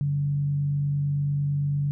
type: tone with frequency modulation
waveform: sine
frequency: 143.3 Hz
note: D3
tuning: 42 cents flat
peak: -22 dBFS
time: 0.01-1.91 s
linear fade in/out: 0 ms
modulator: 49 Hz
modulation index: 0.22
effects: none